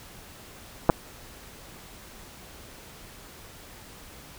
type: clicks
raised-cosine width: 1 ms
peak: -3 dBFS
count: 2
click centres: 0.893 / 0.899 s
effects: pink hiss -47 dBFS RMS until 4.38 s